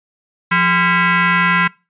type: tone with frequency modulation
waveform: sine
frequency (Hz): 175.5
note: F3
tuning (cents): +9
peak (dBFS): -11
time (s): 0.51-1.68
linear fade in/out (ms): 10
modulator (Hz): 600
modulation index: 3.7
effects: noise-tail reverb RT60 0.3 s tail -25 dB re dry + resampled to 8000 Hz